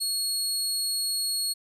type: tone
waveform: 25% pulse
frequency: 4329 Hz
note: C#8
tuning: 42 cents flat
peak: -21 dBFS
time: 0-1.54 s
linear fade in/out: 20 ms
effects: none